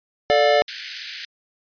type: chord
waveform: square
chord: D minor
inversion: second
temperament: equal with one note detuned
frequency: 440 / 587.3 / 712.3 Hz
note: A4 / D5 / F5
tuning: 0 / 0 / +34 cents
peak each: -22 / -17 / -20 dBFS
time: 0.3-0.62 s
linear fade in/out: 0 ms
type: high-pass noise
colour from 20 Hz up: white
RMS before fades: -27 dBFS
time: 0.68-1.25 s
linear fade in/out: 2 ms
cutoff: 1500 Hz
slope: 96 dB/octave
effects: resampled to 11025 Hz